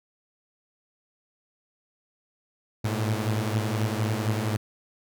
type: tone cluster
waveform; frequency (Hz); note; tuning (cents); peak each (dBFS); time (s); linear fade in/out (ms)
sawtooth; 106.1 / 110.2 / 117.1; G#2 / A2 / A#2; +38 / +3 / +8; -23 / -27 / -27; 2.84-4.57; 10
effects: none